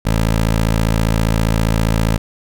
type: tone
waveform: 15% pulse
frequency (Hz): 55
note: A1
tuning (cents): 0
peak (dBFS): -7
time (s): 0.05-2.18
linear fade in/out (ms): 10
effects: none